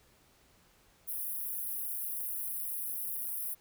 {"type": "high-pass noise", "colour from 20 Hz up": "white", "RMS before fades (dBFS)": -37, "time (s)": [1.07, 3.55], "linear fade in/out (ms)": 20, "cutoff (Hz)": 9800, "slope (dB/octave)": 96, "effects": ["pink hiss -65 dBFS RMS until 3.6 s"]}